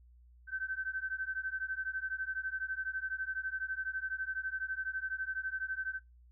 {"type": "beating tone pair", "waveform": "sine", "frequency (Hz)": [1534, 1546], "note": ["G6", "G6"], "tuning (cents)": [-38, -24], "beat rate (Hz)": 12, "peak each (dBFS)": [-38, -38], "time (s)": [0.47, 6], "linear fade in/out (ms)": 50, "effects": ["noise-tail reverb RT60 0.2 s tail -22 dB re dry", "added 60 Hz sine -57 dBFS peak until 6.31 s"]}